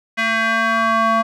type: tone with band-pass filter sweep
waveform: square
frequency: 225.2 Hz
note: A3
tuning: 40 cents sharp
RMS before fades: -17 dBFS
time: 0.17-1.23 s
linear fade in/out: 20 ms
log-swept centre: 2000 to 1000 Hz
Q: 2.5
effects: none